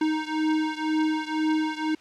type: beating tone pair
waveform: square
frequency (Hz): 311.1 / 313.1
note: D#4 / D#4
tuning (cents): 0 / +11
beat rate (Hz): 2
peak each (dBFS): -26 / -28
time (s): 0.01-1.95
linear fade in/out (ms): 5
effects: white hiss -53 dBFS RMS until 2 s + low-pass 4000 Hz 12 dB/octave